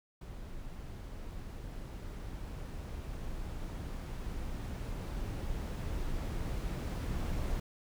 brown noise with level ramp, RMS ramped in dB -45 to -34 dBFS, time 0.21-7.6 s, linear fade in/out 5 ms, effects none

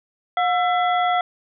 harmonic tone with a mistuned harmonic, 670 Hz, E5, 28 cents sharp, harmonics 1 / 2 / 3 / 5, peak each -18 / -24 / -28 / -32 dBFS, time 0.37-1.21 s, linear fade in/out 2 ms, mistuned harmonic 1, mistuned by +120 cents, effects none

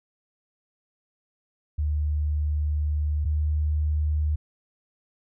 sine tone pair in turn, 75 / 75.83 Hz, D2 / D#2, +37 / -44 cents, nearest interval unison, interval 19 cents, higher second, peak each -22 / -21 dBFS, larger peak second, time 1.78-3.25 / 3.25-4.36 s, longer first, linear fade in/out 10 ms, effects none

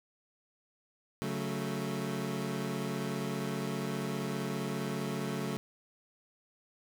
25% pulse chord, F# minor, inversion second, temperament equal with one note detuned, 140.2 / 185 / 220 Hz, C#3 / F#3 / A3, +20 / 0 / 0 cents, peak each -34 dBFS, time 1.22-5.57 s, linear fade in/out 0 ms, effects none

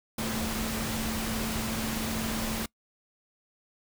sine tone in noise, 222.1 Hz, A3, 16 cents sharp, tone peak -33 dBFS, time 0.18-2.66 s, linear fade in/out 5 ms, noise pink, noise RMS -33 dBFS, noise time 0.18-2.66 s, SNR -3 dB, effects noise-tail reverb RT60 0.1 s tail -24 dB re dry

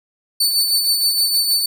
sawtooth tone with tremolo, 4506 Hz, C#8, 28 cents sharp, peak -10 dBFS, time 0.4-1.66 s, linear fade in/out 5 ms, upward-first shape sine, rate 6.4 Hz, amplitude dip 45%, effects none

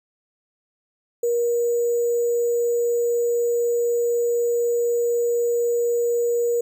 sine tone with sample-and-hold, 474 Hz, A#4, 29 cents sharp, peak -18 dBFS, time 1.23-6.61 s, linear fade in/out 5 ms, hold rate 7350 Hz, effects none

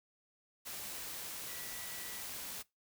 sine tone in noise, 1953 Hz, B6, 20 cents flat, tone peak -53 dBFS, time 1.47-2.23 s, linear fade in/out 20 ms, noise white, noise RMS -44 dBFS, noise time 0.65-2.63 s, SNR -12 dB, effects noise-tail reverb RT60 0.2 s tail -21 dB re dry

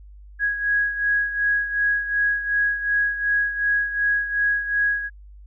sine beating tone pair, 1657 / 1659.7 Hz, G#6 / G#6, -4 / -2 cents, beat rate 2.7 Hz, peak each -20 / -26 dBFS, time 0.39-5.1 s, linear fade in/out 50 ms, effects added 50 Hz sine -41 dBFS peak until 5.46 s

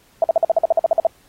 sine tone bursts, 659.3 Hz, E5, in tune, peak -10 dBFS, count 13, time 0.22-1.069 s, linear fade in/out 2 ms, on 21 ms, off 48 ms, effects pink hiss -55 dBFS RMS until 1.28 s + AAC 48 kbps

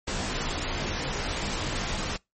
pink noise with comb filter, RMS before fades -30 dBFS, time 0.07-2.17 s, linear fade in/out 10 ms, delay 18 ms, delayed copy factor -1, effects noise-tail reverb RT60 0.2 s tail -25 dB re dry + MP3 32 kbps

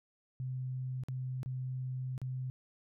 sine tone with dropouts, 128.8 Hz, C3, 27 cents flat, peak -35 dBFS, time 0.4-2.5 s, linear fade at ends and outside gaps 0 ms, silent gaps 1.036-1.085 / 1.431-1.46 / 2.179-2.216 s, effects none

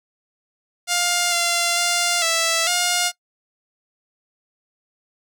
5% pulse tone with pitch steps, 704 / 691 / 699 / 660 / 710 Hz, F5 / F5 / F5 / E5 / F5, +14 / -19 / +1 / +2 / +28 cents, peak -6 dBFS, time 0.87-3.12 s, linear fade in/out 50 ms, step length 450 ms, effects noise-tail reverb RT60 0.1 s tail -21 dB re dry

